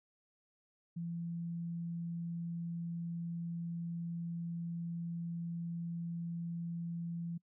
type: tone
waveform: sine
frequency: 169.4 Hz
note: E3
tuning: 48 cents sharp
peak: -37 dBFS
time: 0.96-7.38 s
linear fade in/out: 10 ms
effects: noise-tail reverb RT60 0.1 s tail -25 dB re dry